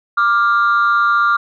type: tone pair together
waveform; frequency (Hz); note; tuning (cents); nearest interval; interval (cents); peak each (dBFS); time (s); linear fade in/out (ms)
sine; 1181.8 / 1396.9; D6 / F6; +10 / 0; minor third; 290; -12; 0.17-1.37; 10
effects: tanh soft clip ceiling -7 dBFS